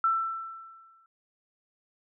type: tone with exponential decay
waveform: sine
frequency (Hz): 1335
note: E6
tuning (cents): +22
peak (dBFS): -20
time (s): 0.04-1.06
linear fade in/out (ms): 2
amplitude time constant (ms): 220
effects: none